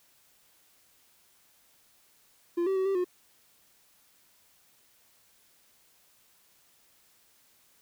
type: tone with pitch steps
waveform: triangle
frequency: 345 / 384.8 / 378.5 / 390.2 / 360.3 Hz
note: F4 / G4 / F#4 / G4 / F#4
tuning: -21 / -32 / +39 / -8 / -46 cents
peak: -23 dBFS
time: 2.57-3.045 s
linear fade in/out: 10 ms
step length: 95 ms
effects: white hiss -64 dBFS RMS until 7.81 s